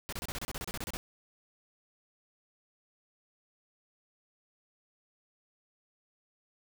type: noise bursts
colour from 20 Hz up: pink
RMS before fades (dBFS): -38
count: 14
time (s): 0.09-0.97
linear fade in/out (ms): 0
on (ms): 35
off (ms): 30
effects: none